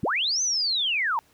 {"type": "linear two-way sweep", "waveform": "sine", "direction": "up then down", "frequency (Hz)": [94.4, 6270, 854], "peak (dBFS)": -22, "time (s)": [0.03, 1.19], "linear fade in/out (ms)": 0, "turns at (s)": 0.42, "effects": ["pink hiss -61 dBFS RMS until 1.33 s", "high-pass 60 Hz 12 dB/octave"]}